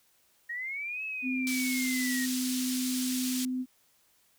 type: linear two-way sweep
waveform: sine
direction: up then down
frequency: 1859 to 2600 to 1859 Hz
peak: -33 dBFS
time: 0.49-2.26 s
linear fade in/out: 10 ms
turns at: 1.04 s
type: tone with pitch glide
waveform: sine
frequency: 257.5 to 255.1 Hz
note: C4 to C4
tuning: -28 to -44 cents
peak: -29 dBFS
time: 1.22-3.66 s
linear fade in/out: 50 ms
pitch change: -16 cents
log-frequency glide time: 1.35-2.1 s
type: band-pass noise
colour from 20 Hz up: pink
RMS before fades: -36 dBFS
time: 1.47-3.45 s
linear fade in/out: 0 ms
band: 4200 to 13000 Hz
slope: 12 dB/octave
effects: white hiss -67 dBFS RMS until 4.38 s